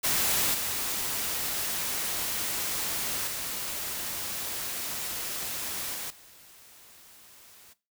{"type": "noise with level steps", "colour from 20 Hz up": "white", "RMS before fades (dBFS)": [-26, -31, -34, -36, -53], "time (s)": [0.03, 7.74], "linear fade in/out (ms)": 20, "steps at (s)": [0.54, 3.27, 5.94, 6.1], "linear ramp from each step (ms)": 5, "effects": ["noise-tail reverb RT60 0.3 s tail -18 dB re dry"]}